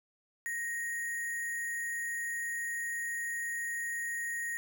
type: tone with sample-and-hold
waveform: sine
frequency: 1874 Hz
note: A#6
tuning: 9 cents sharp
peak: -33 dBFS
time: 0.46-4.57 s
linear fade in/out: 0 ms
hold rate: 8820 Hz
effects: none